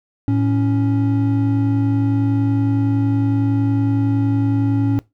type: tone pair together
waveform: triangle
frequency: 109.9 / 278.9 Hz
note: A2 / C#4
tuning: -2 / +11 cents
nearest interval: octave + major third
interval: 1613 cents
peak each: -15 dBFS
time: 0.28-4.99 s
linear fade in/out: 0 ms
effects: noise-tail reverb RT60 0.2 s tail -20 dB re dry